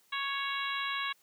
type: harmonic tone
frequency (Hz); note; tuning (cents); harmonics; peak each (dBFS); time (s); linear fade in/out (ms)
554.4; C#5; 0; 2 / 3 / 4 / 5 / 6 / 7; -36 / -38 / -39 / -40 / -41 / -41; 0.12-1.13; 10
effects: white hiss -67 dBFS RMS until 1.22 s + high-pass 150 Hz 12 dB/octave